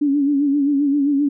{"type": "tone with vibrato", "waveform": "sine", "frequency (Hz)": 284, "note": "C#4", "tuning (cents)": 42, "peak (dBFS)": -14, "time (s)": [0.01, 1.29], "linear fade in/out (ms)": 10, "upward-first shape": "sine", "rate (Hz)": 7.6, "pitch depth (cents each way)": 65, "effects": []}